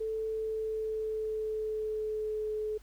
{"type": "tone with pitch glide", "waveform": "sine", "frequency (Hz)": [440, 428.5], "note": ["A4", "A4"], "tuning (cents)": [0, -46], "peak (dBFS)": -31, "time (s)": [0, 2.78], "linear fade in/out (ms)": 10, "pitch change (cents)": -46, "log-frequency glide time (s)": [0.27, 2.56], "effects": ["added 50 Hz sine -53 dBFS peak until 2.82 s", "pink hiss -63 dBFS RMS until 2.82 s"]}